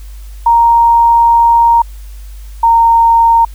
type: tone pair in turn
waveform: sine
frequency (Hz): 932.3 / 922.1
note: A#5 / A#5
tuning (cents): 0 / -19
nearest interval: unison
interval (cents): 19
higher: first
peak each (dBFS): -4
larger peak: neither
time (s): 0.46-1.82 / 2.63-3.45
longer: first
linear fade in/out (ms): 5
effects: added 50 Hz sine -26 dBFS peak until 3.54 s + white hiss -44 dBFS RMS until 3.54 s